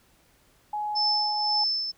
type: tone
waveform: sine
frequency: 840 Hz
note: G#5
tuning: 19 cents sharp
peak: -27 dBFS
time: 0.73-1.64 s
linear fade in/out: 5 ms
type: tone with tremolo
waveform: sine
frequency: 5274 Hz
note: E8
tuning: in tune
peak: -21 dBFS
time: 0.95-1.92 s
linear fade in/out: 20 ms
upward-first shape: triangle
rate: 1.9 Hz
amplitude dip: 60%
effects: pink hiss -62 dBFS RMS until 1.97 s